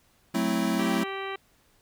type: chord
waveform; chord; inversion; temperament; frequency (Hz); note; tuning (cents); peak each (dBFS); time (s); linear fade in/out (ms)
square; F# half-diminished seventh; none; equal; 185 / 220 / 261.6 / 329.6; F#3 / A3 / C4 / E4; 0 / 0 / 0 / 0; -31 / -29 / -31 / -31; 0.34-1.04; 10
type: harmonic tone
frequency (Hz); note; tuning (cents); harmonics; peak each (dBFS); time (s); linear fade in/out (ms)
389.3; G4; -12; 1 / 2 / 3 / 4 / 5 / 6 / 7 / 8 / 10; -35 / -39 / -38 / -44 / -40 / -42 / -46 / -44 / -49; 0.79-1.36; 5
effects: pink hiss -64 dBFS RMS until 1.81 s